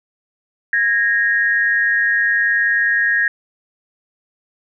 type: tone pair together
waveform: sine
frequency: 1645.6 / 1864.7 Hz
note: G#6 / A#6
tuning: -16 / 0 cents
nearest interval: major second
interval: 216 cents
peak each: -16 dBFS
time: 0.73-3.28 s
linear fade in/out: 2 ms
effects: none